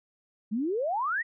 sine exponential sweep, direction up, 200 to 1975.5 Hz, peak -26 dBFS, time 0.51-1.23 s, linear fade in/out 20 ms, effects none

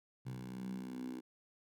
10% pulse tone with high-pass filter sweep, 63.1 Hz, B1, 38 cents sharp, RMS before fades -44 dBFS, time 0.25-1.21 s, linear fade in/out 20 ms, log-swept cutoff 130 to 290 Hz, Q 6.9, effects none

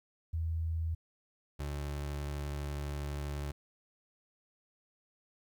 sine / 30% pulse tone pair in turn, 81.6 / 72.15 Hz, E2 / D2, -17 / -30 cents, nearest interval major second, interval 213 cents, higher first, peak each -31 / -33 dBFS, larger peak first, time 0.33-0.95 / 1.59-3.52 s, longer second, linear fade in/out 10 ms, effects 12-bit

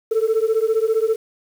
sine beating tone pair, 436.5 / 451.5 Hz, A4 / A4, -14 / +45 cents, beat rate 15 Hz, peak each -17 dBFS, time 0.11-1.16 s, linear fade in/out 10 ms, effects tanh soft clip ceiling -12 dBFS + 7-bit

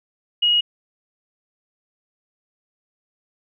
sine tone, 2890 Hz, F#7, 41 cents flat, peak -14 dBFS, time 0.42-0.61 s, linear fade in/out 10 ms, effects none

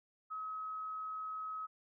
sine tone, 1277 Hz, D#6, 45 cents sharp, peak -39 dBFS, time 0.3-1.67 s, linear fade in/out 20 ms, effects none

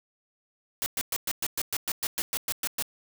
white noise bursts, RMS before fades -29 dBFS, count 14, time 0.82-2.824 s, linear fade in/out 0 ms, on 41 ms, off 110 ms, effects none

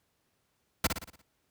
pink noise with echo, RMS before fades -24 dBFS, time 0.84-0.87 s, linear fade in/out 5 ms, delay 58 ms, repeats 6, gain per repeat -6 dB, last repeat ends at 1.218 s, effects pink hiss -75 dBFS RMS until 1.5 s + high-pass 60 Hz 12 dB/octave

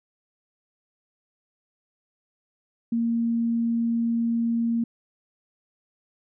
sine tone, 231.9 Hz, A#3, 9 cents flat, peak -21 dBFS, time 2.92-4.84 s, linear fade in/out 5 ms, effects none

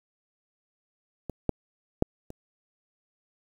clicks, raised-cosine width 2 ms, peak -20 / -10 / -7 / -27 dBFS, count 4, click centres 1.297 / 1.493 / 2.024 / 2.304 s, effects 8-bit

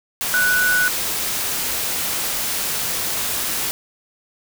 sine tone in noise, 1480 Hz, F#6, in tune, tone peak -15 dBFS, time 0.34-0.88 s, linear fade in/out 0 ms, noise white, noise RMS -23 dBFS, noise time 0.21-3.71 s, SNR +5 dB, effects none

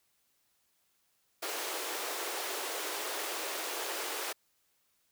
pink high-pass noise, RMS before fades -37 dBFS, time 1.42-4.33 s, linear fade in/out 10 ms, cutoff 340 Hz, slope 48 dB/octave, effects white hiss -74 dBFS RMS until 5.11 s

